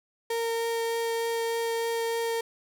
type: tone with vibrato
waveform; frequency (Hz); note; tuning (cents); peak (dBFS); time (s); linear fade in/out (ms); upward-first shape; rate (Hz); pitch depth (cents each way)
35% pulse; 460.3; A#4; -22; -25; 0.3-2.41; 5; triangle; 3.3; 8
effects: none